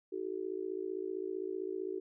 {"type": "tone with amplitude modulation", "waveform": "sine", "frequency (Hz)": 378.2, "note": "F#4", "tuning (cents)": 38, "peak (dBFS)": -31, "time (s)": [0.12, 2], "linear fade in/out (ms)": 10, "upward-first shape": "sine", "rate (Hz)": 55.5, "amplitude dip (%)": 100, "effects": []}